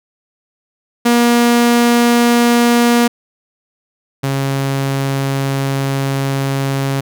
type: tone pair in turn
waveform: sawtooth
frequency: 238.1 / 136.73 Hz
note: A#3 / C#3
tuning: +37 / -23 cents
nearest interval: minor seventh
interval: 960 cents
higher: first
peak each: -5 / -11 dBFS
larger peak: first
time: 1.05-3.08 / 4.23-7.01 s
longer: second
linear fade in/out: 10 ms
effects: none